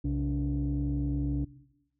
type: tone cluster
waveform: sine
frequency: 62.2 / 133.5 / 287.8 Hz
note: B1 / C3 / D4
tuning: +13 / +35 / -35 cents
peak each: -30 dBFS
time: 0.04-1.45 s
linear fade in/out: 10 ms
effects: noise-tail reverb RT60 0.9 s tail -18 dB re dry + tanh soft clip ceiling -22 dBFS